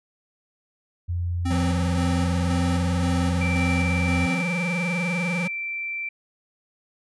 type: tone with pitch glide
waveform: sine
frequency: 87.31 to 84.92 Hz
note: F2 to F2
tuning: 0 to -48 cents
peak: -23 dBFS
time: 1.08-4.27 s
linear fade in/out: 20 ms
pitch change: -48 cents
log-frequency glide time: 2.88-3.83 s
type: tone with tremolo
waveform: square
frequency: 261.6 Hz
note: C4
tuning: in tune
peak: -26 dBFS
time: 1.45-4.42 s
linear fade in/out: 10 ms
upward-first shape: square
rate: 1.9 Hz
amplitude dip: 45%
type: tone with vibrato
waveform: square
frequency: 174.61 Hz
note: F3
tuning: in tune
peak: -25 dBFS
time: 1.5-5.48 s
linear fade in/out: 10 ms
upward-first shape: sine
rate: 20 Hz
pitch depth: 120 cents each way
type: tone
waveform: sine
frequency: 2343 Hz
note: D7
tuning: 5 cents flat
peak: -27 dBFS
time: 3.41-6.09 s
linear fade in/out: 5 ms
effects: resampled to 24000 Hz